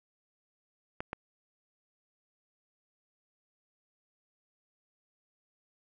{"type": "clicks", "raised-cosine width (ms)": 0.5, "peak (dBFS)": -20, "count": 2, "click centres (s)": [1.005, 1.131], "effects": []}